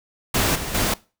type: noise with level steps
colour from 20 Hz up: pink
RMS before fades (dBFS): -20 / -29 / -21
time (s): 0.34-0.94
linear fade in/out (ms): 5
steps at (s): 0.55 / 0.74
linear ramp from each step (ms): 10
effects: noise-tail reverb RT60 0.3 s tail -20 dB re dry